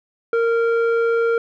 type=tone with low-pass filter; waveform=square; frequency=462.2 Hz; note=A#4; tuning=15 cents flat; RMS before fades=-18 dBFS; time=0.33-1.38 s; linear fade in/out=2 ms; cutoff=1300 Hz; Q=1.4; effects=none